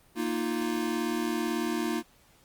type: chord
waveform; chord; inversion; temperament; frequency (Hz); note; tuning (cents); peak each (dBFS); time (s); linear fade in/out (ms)
square; Bb suspended fourth; none; equal; 233.1 / 311.1 / 349.2; Bb3 / Eb4 / F4; 0 / 0 / 0; -33; 0.15-2.03; 50
effects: pink hiss -61 dBFS RMS until 2.44 s + Opus 32 kbps